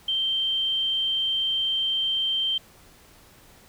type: tone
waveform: sine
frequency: 3136 Hz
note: G7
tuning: in tune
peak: -22 dBFS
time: 0.08-2.58 s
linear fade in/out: 5 ms
effects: pink hiss -53 dBFS RMS until 3.68 s